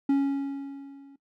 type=tone with level ramp; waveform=triangle; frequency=277.2 Hz; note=C#4; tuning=in tune; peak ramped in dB=-16 to -46 dBFS; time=0.09-1.16 s; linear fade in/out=5 ms; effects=noise-tail reverb RT60 0.1 s tail -18 dB re dry